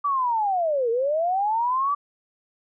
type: linear two-way sweep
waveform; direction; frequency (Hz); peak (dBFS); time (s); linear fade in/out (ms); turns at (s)
sine; down then up; 1169 to 447.9 to 1169; -20; 0.04-1.95; 10; 0.9
effects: none